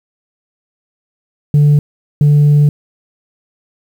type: tone pair in turn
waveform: sine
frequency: 146.83 / 146.83 Hz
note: D3 / D3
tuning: 0 / 0 cents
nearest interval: unison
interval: 0 cents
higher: neither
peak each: -3 dBFS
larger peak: neither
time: 1.54-1.79 / 2.21-2.69 s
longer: second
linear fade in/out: 2 ms
effects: tanh soft clip ceiling -4 dBFS + 7-bit